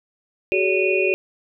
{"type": "tone cluster", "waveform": "sine", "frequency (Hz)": [376.9, 420.2, 569, 2466, 2714], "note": ["F#4", "G#4", "C#5", "D#7", "E7"], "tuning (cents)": [32, 20, 45, -16, 50], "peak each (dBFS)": [-20, -25, -25, -22, -27], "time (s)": [0.52, 1.14], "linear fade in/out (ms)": 0, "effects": []}